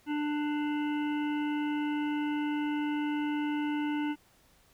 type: harmonic tone with a mistuned harmonic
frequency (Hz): 296.7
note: D4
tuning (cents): +18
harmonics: 1 / 3 / 5 / 7 / 9 / 10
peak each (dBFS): -29 / -39 / -43 / -46 / -48 / -49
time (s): 0.06-4.16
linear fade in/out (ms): 50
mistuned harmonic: 10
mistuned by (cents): -18
effects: pink hiss -64 dBFS RMS until 4.73 s